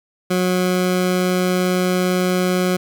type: tone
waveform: 20% pulse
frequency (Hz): 182.2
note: F#3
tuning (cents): -26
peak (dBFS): -11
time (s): 0.3-2.77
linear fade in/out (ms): 10
effects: none